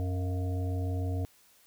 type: harmonic tone with a mistuned harmonic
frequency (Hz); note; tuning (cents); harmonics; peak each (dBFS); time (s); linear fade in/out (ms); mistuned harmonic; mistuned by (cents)
91.7; F#2; -15; 1 / 3 / 5 / 7 / 8; -29 / -39 / -43 / -46 / -47; 0-1.25; 0; 8; -60
effects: white hiss -62 dBFS RMS until 1.66 s

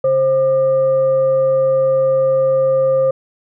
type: tone with frequency modulation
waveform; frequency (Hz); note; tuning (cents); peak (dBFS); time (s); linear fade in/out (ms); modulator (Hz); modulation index
sine; 530; C5; +22; -11; 0.04-3.11; 5; 669; 0.26
effects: none

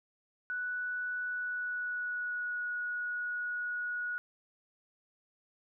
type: tone with pitch glide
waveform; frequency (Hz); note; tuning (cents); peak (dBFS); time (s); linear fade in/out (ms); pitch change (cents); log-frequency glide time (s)
sine; 1480 to 1457.9; F#6 to F#6; 0 to -26; -33; 0.5-4.18; 0; -26; 1.24-2.69
effects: none

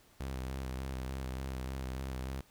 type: tone with vibrato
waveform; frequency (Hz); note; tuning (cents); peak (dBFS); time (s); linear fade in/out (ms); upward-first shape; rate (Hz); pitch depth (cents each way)
sawtooth; 65.41; C2; 0; -33; 0.2-2.41; 5; square; 3.4; 31
effects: pink hiss -64 dBFS RMS until 2.5 s

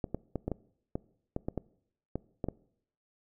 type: clicks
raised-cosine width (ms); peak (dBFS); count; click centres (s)
2; -19; 12; 0.042 / 0.146 / 0.357 / 0.48 / 0.517 / 0.955 / 1.364 / 1.485 / 1.577 / 2.156 / 2.442 / 2.486
effects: noise-tail reverb RT60 0.7 s tail -22 dB re dry

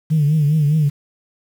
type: tone with vibrato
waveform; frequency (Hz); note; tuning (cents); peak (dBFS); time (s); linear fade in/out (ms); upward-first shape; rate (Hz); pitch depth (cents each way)
sine; 150.9; D3; +47; -11; 0.1-0.9; 20; triangle; 4.9; 110
effects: tanh soft clip ceiling -8 dBFS + 7-bit

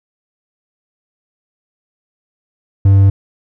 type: tone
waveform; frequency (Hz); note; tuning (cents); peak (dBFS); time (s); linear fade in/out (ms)
triangle; 98; G2; 0; -3; 2.85-3.1; 5
effects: none

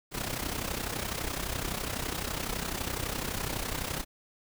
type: noise with amplitude modulation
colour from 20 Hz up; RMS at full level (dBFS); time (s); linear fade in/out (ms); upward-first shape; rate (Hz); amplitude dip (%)
pink; -31; 0.11-4.05; 50; sine; 31.9; 70
effects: none

